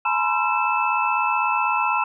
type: tone cluster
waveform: sine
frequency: 851 / 959 / 1035 / 1348 / 2626 Hz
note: G#5 / A#5 / C6 / E6 / E7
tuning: +42 / +49 / -19 / +38 / -7 cents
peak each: -25 dBFS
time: 0.05-2.04 s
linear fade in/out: 5 ms
effects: none